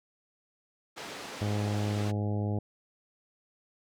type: band-pass noise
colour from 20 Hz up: pink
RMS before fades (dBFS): -42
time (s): 0.96-2.12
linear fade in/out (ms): 20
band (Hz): 270 to 6100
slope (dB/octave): 12
type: harmonic tone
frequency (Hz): 103.83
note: G#2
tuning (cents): 0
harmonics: 1 / 2 / 3 / 4 / 5 / 6 / 7 / 8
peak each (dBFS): -29 / -35 / -39 / -41 / -43 / -45 / -46 / -47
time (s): 1.41-2.59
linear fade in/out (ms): 5
effects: none